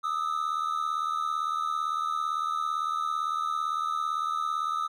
triangle tone pair together, 1220.2 / 1298 Hz, D#6 / E6, -34 / -27 cents, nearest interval minor second, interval 107 cents, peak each -28 dBFS, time 0.03-4.88 s, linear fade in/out 20 ms, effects none

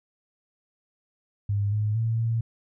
sine tone with pitch steps, 101.6 / 106 / 113.4 / 114.4 Hz, G#2 / G#2 / A#2 / A#2, -38 / +36 / -47 / -32 cents, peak -22 dBFS, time 1.49-2.41 s, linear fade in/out 5 ms, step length 230 ms, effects none

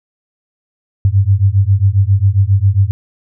sine beating tone pair, 94.8 / 102.2 Hz, F#2 / G#2, +43 / -27 cents, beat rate 7.4 Hz, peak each -11 dBFS, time 1.05-2.91 s, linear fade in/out 0 ms, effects none

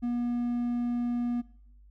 triangle tone, 240.8 Hz, B3, 44 cents flat, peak -25 dBFS, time 0.02-1.42 s, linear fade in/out 20 ms, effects noise-tail reverb RT60 0.8 s tail -22 dB re dry + added 50 Hz sine -52 dBFS peak until 1.9 s

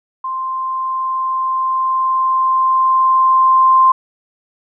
sine tone with level ramp, 1046.5 Hz, C6, in tune, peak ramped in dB -19 to -6 dBFS, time 0.24-3.92 s, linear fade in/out 5 ms, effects none

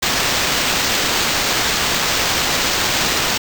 white noise with sample-and-hold, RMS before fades -18 dBFS, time 0.02-3.38 s, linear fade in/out 10 ms, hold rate 11025 Hz, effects none

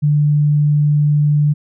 sine tone, 147.9 Hz, D3, 13 cents sharp, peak -10 dBFS, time 0.02-1.54 s, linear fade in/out 20 ms, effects none

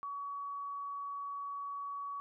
sine tone, 1130 Hz, C#6, 33 cents sharp, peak -38 dBFS, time 0.03-2.2 s, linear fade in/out 0 ms, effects none

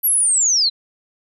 sine linear sweep, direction down, 11840 to 3951 Hz, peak -13 dBFS, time 0.03-0.7 s, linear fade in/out 20 ms, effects none

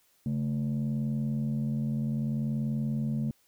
sine tone pair together, 139.39 / 220 Hz, C#3 / A3, +10 / 0 cents, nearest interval minor sixth, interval 790 cents, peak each -28 dBFS, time 0.26-3.31 s, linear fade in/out 2 ms, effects tanh soft clip ceiling -24 dBFS + white hiss -67 dBFS RMS until 3.47 s

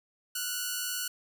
5% pulse tone pair together, 1396.9 / 1480 Hz, F6 / F#6, 0 / 0 cents, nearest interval minor second, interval 100 cents, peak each -27 / -21 dBFS, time 0.35-1.08 s, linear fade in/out 5 ms, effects none

